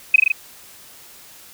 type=tone with echo; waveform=sine; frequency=2530 Hz; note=D#7; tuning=28 cents sharp; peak=-5 dBFS; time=0.14-0.16 s; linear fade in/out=5 ms; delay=40 ms; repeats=4; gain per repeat=-2 dB; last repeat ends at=0.32 s; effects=white hiss -44 dBFS RMS until 1.53 s